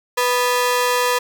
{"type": "ring-modulated tone", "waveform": "sawtooth", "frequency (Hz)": 740, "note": "F#5", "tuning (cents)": 0, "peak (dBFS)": -9, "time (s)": [0.17, 1.19], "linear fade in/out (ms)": 10, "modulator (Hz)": 246, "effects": ["8-bit"]}